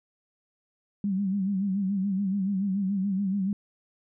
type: tone with vibrato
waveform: sine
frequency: 195.2 Hz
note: G3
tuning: 7 cents flat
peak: -24 dBFS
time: 1.04-3.53 s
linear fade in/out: 2 ms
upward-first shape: sine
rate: 7 Hz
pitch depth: 83 cents each way
effects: none